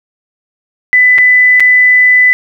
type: tone with dropouts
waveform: sine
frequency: 1998 Hz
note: B6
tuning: 20 cents sharp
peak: -3 dBFS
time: 0.93-2.33 s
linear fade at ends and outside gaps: 0 ms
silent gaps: 1.181-1.185 / 1.598-1.604 s
effects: 7-bit